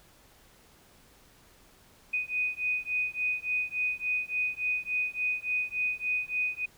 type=beating tone pair; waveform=sine; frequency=2489 / 2492.5 Hz; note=D#7 / D#7; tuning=0 / +2 cents; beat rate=3.5 Hz; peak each=-31 dBFS; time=2.13-6.66 s; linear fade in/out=10 ms; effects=pink hiss -59 dBFS RMS until 6.77 s